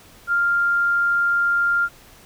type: tone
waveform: sine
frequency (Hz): 1396.9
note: F6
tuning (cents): 0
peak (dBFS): -16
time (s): 0.27-1.89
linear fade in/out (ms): 50
effects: pink hiss -48 dBFS RMS until 2.25 s